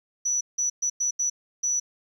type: tone bursts at uneven times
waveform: sine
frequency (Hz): 5920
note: F#8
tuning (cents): 0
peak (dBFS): -21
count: 6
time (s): 0.25-0.41 / 0.58-0.7 / 0.82-0.9 / 1-1.11 / 1.19-1.3 / 1.63-1.8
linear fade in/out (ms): 10
effects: tanh soft clip ceiling -18 dBFS + 10-bit